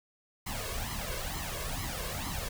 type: noise with flanger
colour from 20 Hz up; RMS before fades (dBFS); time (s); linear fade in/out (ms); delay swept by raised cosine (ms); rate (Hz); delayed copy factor
pink; -36; 0.46-2.49; 10; 0.96 to 1.88; 2.2; +0.75
effects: none